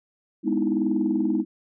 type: chord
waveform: sine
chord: E major seventh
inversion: first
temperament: just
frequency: 206 / 247.2 / 309 / 329.6 Hz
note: G#3 / B3 / D#4 / E4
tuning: -14 / +2 / -12 / 0 cents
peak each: -26 / -26 / -24 / -26 dBFS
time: 0.43-1.45 s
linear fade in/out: 50 ms
effects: tanh soft clip ceiling -12 dBFS